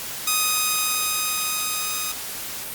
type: tone with level ramp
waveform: 5% pulse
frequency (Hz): 1251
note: D#6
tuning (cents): +9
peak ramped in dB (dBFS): -7 to -14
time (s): 0.27-2.12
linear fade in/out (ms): 5
effects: white hiss -32 dBFS RMS until 2.74 s + Opus 48 kbps